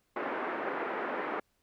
pink band-pass noise, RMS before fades -35 dBFS, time 0.16-1.4 s, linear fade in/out 5 ms, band 300 to 1900 Hz, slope 24 dB/octave, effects pink hiss -75 dBFS RMS until 1.62 s

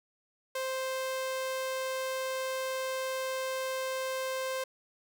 sawtooth tone, 523.3 Hz, C5, in tune, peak -28 dBFS, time 0.55-4.64 s, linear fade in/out 5 ms, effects none

